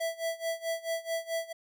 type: tone with tremolo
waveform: square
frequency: 660 Hz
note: E5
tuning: 2 cents sharp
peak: -29 dBFS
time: 0-1.53 s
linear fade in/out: 10 ms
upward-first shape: sine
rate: 4.6 Hz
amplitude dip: 90%
effects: none